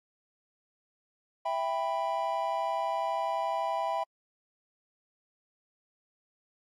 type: chord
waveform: triangle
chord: E minor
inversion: none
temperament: just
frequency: 659.3 / 791.1 / 988.9 Hz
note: E5 / G5 / B5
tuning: 0 / +16 / +2 cents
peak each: -31 dBFS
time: 1.45-4.04 s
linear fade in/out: 10 ms
effects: AAC 64 kbps